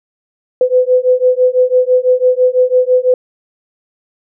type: beating tone pair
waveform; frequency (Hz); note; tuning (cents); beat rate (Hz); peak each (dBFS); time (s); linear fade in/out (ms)
sine; 502 / 508; B4 / B4; +28 / +49; 6; -11; 0.61-3.14; 2
effects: none